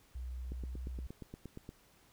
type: tone with pitch glide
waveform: sine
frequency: 62.5 to 62.86 Hz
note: B1 to B1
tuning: +21 to +31 cents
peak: -39 dBFS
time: 0.15-1.07 s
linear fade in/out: 5 ms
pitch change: +10 cents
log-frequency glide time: 0.54-0.7 s
type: click train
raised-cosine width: 3 ms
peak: -32 dBFS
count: 11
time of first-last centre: 0.52-1.691 s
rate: 8.54 Hz
effects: pink hiss -66 dBFS RMS until 2.12 s